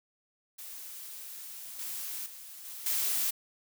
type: noise with level steps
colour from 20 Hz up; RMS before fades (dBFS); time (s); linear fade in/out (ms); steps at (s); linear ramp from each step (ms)
blue; -44 / -38 / -47 / -43 / -30; 0.58-3.31; 10; 1.79 / 2.26 / 2.65 / 2.86; 2
effects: none